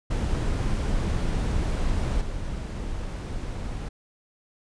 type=noise with level steps; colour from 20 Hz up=brown; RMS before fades=-25 / -31 dBFS; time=0.1-3.89 s; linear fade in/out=10 ms; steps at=2.21 s; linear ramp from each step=2 ms; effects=resampled to 22050 Hz